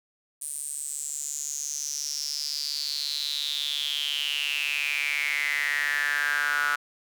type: tone with high-pass filter sweep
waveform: sawtooth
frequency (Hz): 145.7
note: D3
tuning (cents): -13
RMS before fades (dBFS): -29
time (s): 0.41-6.76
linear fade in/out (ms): 10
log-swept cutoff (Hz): 9300 to 1400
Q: 8.7
effects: none